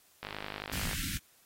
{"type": "click train", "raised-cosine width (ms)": 0.3, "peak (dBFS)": -22, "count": 37, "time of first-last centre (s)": [0.23, 0.932], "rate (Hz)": 51.3}
{"type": "band-stop noise", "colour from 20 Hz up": "pink", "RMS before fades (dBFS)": -36, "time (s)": [0.72, 1.18], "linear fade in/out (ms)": 10, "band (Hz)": [270, 1500], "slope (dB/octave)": 48}
{"effects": ["white hiss -64 dBFS RMS until 1.45 s", "AAC 48 kbps"]}